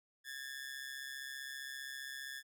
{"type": "ring-modulated tone", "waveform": "sawtooth", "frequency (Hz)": 1722, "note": "A6", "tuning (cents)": -38, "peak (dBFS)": -37, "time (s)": [0.24, 2.43], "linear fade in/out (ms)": 50, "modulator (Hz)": 67.6, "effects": []}